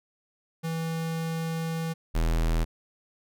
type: tone pair in turn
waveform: square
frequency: 163.4 / 40.85 Hz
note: E3 / E1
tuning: -15 / -15 cents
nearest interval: 2 octaves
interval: 2400 cents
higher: first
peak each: -29 / -23 dBFS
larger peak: second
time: 0.63-1.94 / 2.14-2.65 s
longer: first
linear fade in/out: 20 ms
effects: none